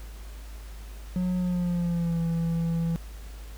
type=tone with pitch glide; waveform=triangle; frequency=181.6 to 166.53 Hz; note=F#3 to E3; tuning=-32 to +18 cents; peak=-22 dBFS; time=1.16-2.96 s; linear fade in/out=0 ms; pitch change=-150 cents; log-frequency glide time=1.37-2.21 s; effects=added 52 Hz sine -38 dBFS peak until 3.57 s + pink hiss -51 dBFS RMS until 3.57 s